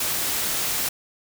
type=noise; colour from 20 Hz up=white; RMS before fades=-25 dBFS; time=0-0.89 s; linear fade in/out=5 ms; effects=none